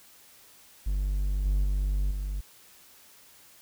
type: tone with level steps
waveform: triangle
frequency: 48.75 Hz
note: G1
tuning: 9 cents flat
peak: -23 / -20 / -22 / -27 dBFS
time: 0.86-2.41 s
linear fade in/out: 10 ms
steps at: 1.45 / 1.64 / 2.11 s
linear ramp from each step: 5 ms
effects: white hiss -55 dBFS RMS until 3.61 s